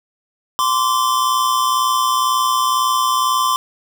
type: tone pair together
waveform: square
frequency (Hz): 1037 / 1159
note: C6 / D6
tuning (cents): -16 / -23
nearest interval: major second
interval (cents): 193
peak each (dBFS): -17 / -19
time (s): 0.59-3.56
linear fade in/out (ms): 0
effects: none